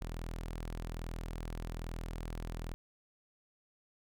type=tone; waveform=sawtooth; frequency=41.2 Hz; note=E1; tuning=in tune; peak=-35 dBFS; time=0.01-2.74 s; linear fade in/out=0 ms; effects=none

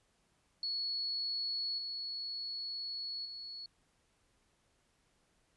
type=tone with level steps; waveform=sine; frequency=4381 Hz; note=C#8; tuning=21 cents flat; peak=-34 / -38 / -43 dBFS; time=0.63-3.66 s; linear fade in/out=2 ms; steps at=1.78 / 3.25 s; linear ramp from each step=5 ms; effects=pink hiss -74 dBFS RMS until 5.56 s + resampled to 24000 Hz

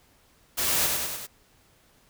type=noise with echo; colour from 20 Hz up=white; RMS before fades=-26 dBFS; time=0.57-0.88 s; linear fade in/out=20 ms; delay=98 ms; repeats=4; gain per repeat=-3 dB; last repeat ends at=1.272 s; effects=pink hiss -61 dBFS RMS until 2.09 s

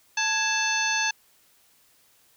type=harmonic tone with a mistuned harmonic; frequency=880 Hz; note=A5; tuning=in tune; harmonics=1 / 2 / 3 / 4 / 5 / 6 / 7; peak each=-30 / -27 / -28 / -34 / -32 / -40 / -30 dBFS; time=0.17-1.11 s; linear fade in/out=5 ms; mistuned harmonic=2; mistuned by=-99 cents; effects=white hiss -61 dBFS RMS until 2.36 s

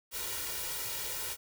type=noise with comb filter; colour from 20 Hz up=white; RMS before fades=-37 dBFS; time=0.11-1.37 s; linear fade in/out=50 ms; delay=2.1 ms; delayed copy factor=+0.75; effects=none

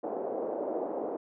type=band-pass noise; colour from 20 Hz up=pink; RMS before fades=-34 dBFS; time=0.03-1.17 s; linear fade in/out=10 ms; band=340 to 680 Hz; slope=24 dB/octave; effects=none

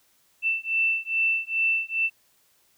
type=beating tone pair; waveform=sine; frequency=2667 / 2669.4 Hz; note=E7 / E7; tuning=+20 / +21 cents; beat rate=2.4 Hz; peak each=-25 dBFS; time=0.42-2.1 s; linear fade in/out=50 ms; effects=white hiss -64 dBFS RMS until 2.77 s

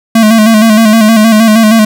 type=tone with vibrato; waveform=square; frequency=220 Hz; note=A3; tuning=in tune; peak=-3 dBFS; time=0.15-1.85 s; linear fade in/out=5 ms; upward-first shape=square; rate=6.4 Hz; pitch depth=50 cents each way; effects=none

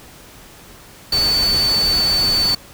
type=tone in noise; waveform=sine; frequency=4504 Hz; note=C#8; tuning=27 cents sharp; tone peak=-14 dBFS; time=1.12-2.55 s; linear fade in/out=5 ms; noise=pink; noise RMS=-25 dBFS; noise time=1.12-2.55 s; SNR=+8 dB; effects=pink hiss -42 dBFS RMS until 2.73 s

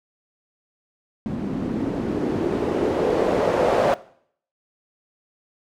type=noise with low-pass filter sweep; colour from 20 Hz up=blue; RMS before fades=-22 dBFS; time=1.26-3.94 s; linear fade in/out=0 ms; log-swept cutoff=210 to 610 Hz; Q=2.3; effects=noise-tail reverb RT60 0.6 s tail -19 dB re dry

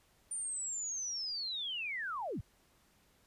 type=linear sweep; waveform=sine; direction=down; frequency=9210 to 55 Hz; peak=-36 dBFS; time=0.31-2.41 s; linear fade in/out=5 ms; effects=pink hiss -69 dBFS RMS until 3.26 s + resampled to 32000 Hz

